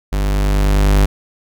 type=tone with level ramp; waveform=45% pulse; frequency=49.68 Hz; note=G1; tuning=24 cents sharp; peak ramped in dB=-15 to -8 dBFS; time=0.12-1.06 s; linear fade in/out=10 ms; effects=none